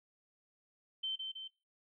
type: tone with echo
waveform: sine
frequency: 3096 Hz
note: G7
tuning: 22 cents flat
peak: -34 dBFS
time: 1.03-1.16 s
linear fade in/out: 10 ms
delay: 160 ms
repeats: 2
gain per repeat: -4 dB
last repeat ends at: 1.48 s
effects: noise-tail reverb RT60 0.3 s tail -20 dB re dry